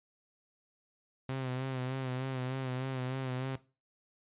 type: tone with vibrato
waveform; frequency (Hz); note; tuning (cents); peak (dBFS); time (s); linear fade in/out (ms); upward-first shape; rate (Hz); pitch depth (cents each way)
sawtooth; 130; C3; -11; -30; 1.29-3.56; 2; sine; 3.3; 45
effects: noise-tail reverb RT60 0.3 s tail -17 dB re dry + resampled to 8000 Hz